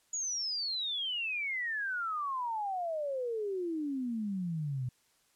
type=exponential sweep; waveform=sine; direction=down; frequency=6900 to 121.7 Hz; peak=-32 dBFS; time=0.13-4.89 s; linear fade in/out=5 ms; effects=white hiss -70 dBFS RMS until 5.35 s + low-pass 11000 Hz 12 dB/octave